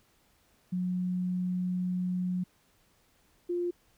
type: tone pair in turn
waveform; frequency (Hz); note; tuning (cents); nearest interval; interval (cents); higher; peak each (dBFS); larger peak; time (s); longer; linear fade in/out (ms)
sine; 181.3 / 350.7; F#3 / F4; -35 / +7; major seventh; 1142; second; -28; neither; 0.72-2.44 / 3.49-3.71; first; 10
effects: pink hiss -67 dBFS RMS until 3.97 s